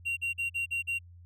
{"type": "tone bursts", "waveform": "triangle", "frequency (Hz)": 2756, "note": "F7", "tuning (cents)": -24, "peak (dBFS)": -27, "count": 6, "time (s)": [0.05, 0.99], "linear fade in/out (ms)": 20, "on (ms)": 120, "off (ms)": 44, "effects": ["added 87 Hz sine -49 dBFS peak until 1.25 s"]}